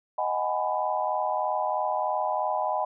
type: chord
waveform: sine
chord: G# minor seventh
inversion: second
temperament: just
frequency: 623 / 747.5 / 830.6 / 996.7 Hz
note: D#5 / F#5 / G#5 / B5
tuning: +2 / +17 / 0 / +16 cents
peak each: -30 dBFS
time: 0.18-2.85 s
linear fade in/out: 5 ms
effects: none